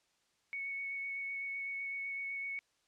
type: tone with vibrato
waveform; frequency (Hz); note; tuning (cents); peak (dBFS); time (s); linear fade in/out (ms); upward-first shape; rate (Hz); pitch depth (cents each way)
sine; 2217; C#7; 0; -37; 0.53-2.59; 0; sine; 7.9; 11
effects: white hiss -75 dBFS RMS until 2.87 s + low-pass 7000 Hz 12 dB/octave